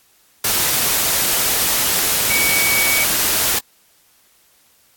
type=tone in noise; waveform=sine; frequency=2256 Hz; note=C#7; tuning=30 cents sharp; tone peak=-17 dBFS; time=2.3-3.04 s; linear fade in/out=5 ms; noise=white; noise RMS=-17 dBFS; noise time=0.44-3.59 s; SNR=-3 dB; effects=white hiss -55 dBFS RMS until 4.96 s + AAC 64 kbps